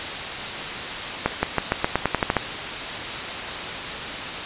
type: accelerating click train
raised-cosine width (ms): 0.5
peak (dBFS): -3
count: 11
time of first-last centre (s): 1.26-2.367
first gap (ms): 170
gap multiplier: 0.9
effects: white hiss -28 dBFS RMS until 4.45 s + resampled to 8000 Hz